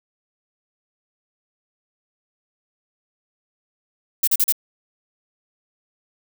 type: noise bursts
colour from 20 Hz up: violet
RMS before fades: -17 dBFS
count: 4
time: 4.23-4.524 s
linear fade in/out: 5 ms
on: 45 ms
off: 38 ms
effects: none